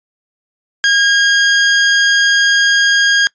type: tone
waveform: sawtooth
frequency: 1627 Hz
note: G#6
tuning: 36 cents flat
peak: -5 dBFS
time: 0.84-3.27 s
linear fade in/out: 0 ms
effects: noise-tail reverb RT60 0.1 s tail -23 dB re dry + resampled to 16000 Hz